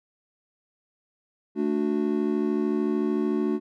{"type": "chord", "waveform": "triangle", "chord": "D major", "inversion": "second", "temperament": "just", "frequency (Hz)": [220.2, 293.7, 367.1], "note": ["A3", "D4", "F#4"], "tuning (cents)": [2, 0, -14], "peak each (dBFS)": -25, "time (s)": [1.55, 3.6], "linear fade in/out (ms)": 50, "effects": []}